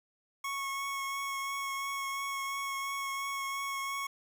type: tone with vibrato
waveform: 25% pulse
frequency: 1100 Hz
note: C#6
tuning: 14 cents flat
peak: -30 dBFS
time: 0.44-4.07 s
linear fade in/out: 5 ms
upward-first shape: triangle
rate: 2.9 Hz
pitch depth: 14 cents each way
effects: 10-bit